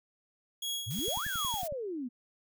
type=tone with tremolo; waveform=sawtooth; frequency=3322 Hz; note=G#7; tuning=in tune; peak=-29 dBFS; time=0.62-1.62 s; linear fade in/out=5 ms; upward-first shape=sine; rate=2.7 Hz; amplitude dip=65%
type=exponential two-way sweep; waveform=sine; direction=up then down; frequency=94.7 to 1761 to 231.6 Hz; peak=-34 dBFS; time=0.86-2.09 s; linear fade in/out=20 ms; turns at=1.26 s
type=noise; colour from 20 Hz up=blue; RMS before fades=-42 dBFS; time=0.9-1.68 s; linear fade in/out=10 ms
type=click train; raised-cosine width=5 ms; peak=-32 dBFS; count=9; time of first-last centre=0.99-1.724 s; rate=10.9 Hz
effects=none